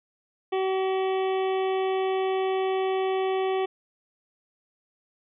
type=harmonic tone; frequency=380 Hz; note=F#4; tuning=46 cents sharp; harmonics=1 / 2 / 3 / 5 / 6 / 7 / 8 / 9; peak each=-24 / -30 / -37 / -42 / -42 / -45 / -44 / -46 dBFS; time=0.52-3.66 s; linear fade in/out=10 ms; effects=none